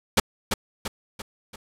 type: noise with echo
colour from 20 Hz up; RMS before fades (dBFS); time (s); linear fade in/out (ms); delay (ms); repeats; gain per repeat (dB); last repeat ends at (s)
pink; -17; 0.17-0.2; 5; 340; 4; -6; 1.56
effects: low-pass 11000 Hz 12 dB/octave